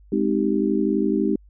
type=chord; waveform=sine; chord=Ab major seventh; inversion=none; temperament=just; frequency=207.7 / 259.6 / 311.5 / 389.3 Hz; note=Ab3 / C4 / Eb4 / G4; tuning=0 / -13 / +2 / -12 cents; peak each=-23 / -25 / -23 / -24 dBFS; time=0.12-1.36 s; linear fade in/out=5 ms; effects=added 50 Hz sine -47 dBFS peak until 1.49 s